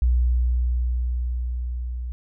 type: tone with level ramp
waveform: sine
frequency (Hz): 61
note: B1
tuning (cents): -21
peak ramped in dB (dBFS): -15 to -27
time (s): 0.02-2.12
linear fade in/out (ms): 0
effects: none